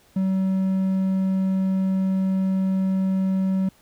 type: tone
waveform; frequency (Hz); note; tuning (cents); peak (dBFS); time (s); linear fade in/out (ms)
triangle; 190.1; F#3; +47; -17; 0.16-3.69; 5
effects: pink hiss -57 dBFS RMS until 3.81 s